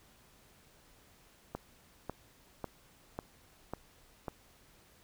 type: click train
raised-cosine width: 1 ms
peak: -23 dBFS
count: 6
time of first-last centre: 1.55-4.282 s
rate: 1.83 Hz
effects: pink hiss -63 dBFS RMS until 5.03 s